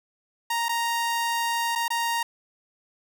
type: tone with dropouts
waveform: sawtooth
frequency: 932.3 Hz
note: A#5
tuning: in tune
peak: -20 dBFS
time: 0.5-2.23 s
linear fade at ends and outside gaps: 5 ms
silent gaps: 0.685-0.691 / 1.753-1.757 / 1.881-1.903 s
effects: none